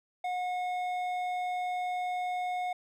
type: tone with hard clipping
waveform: sine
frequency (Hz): 725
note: F#5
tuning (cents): -35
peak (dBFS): -32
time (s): 0.24-2.73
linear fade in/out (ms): 5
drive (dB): 8
effects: none